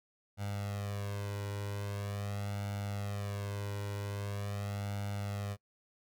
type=tone with flanger; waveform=sawtooth; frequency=101.5 Hz; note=G#2; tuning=39 cents flat; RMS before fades=-38 dBFS; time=0.37-5.57 s; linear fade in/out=50 ms; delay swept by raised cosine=1.4 to 2.06 ms; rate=0.43 Hz; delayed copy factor=+0.85; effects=noise-tail reverb RT60 0.1 s tail -23 dB re dry